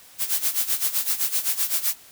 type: noise with tremolo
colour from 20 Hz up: blue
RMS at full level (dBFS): -21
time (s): 0.18-1.96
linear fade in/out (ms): 50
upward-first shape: sine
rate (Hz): 7.8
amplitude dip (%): 80
effects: white hiss -49 dBFS RMS until 2.11 s